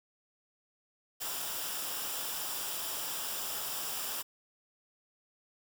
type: noise with comb filter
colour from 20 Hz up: white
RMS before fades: -37 dBFS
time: 1.2-4.23 s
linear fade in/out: 20 ms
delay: 0.47 ms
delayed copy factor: -0.55
effects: none